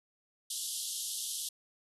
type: band-pass noise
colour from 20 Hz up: white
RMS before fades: -38 dBFS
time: 0.5-1.49 s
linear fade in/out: 5 ms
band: 3000 to 12000 Hz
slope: 96 dB/octave
effects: none